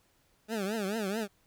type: tone with vibrato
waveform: 20% pulse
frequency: 207.7 Hz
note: G#3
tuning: in tune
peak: -26 dBFS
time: 0.48-1.28 s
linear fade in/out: 50 ms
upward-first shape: triangle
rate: 4.6 Hz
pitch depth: 200 cents each way
effects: pink hiss -69 dBFS RMS until 1.46 s